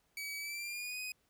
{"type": "tone with pitch glide", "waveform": "sawtooth", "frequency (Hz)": [2279, 2500], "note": ["C#7", "D#7"], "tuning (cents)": [47, 8], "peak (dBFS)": -36, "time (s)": [0.17, 1.12], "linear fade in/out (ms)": 2, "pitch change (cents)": 161, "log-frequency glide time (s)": [0.38, 0.99], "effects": ["pink hiss -75 dBFS RMS until 1.29 s"]}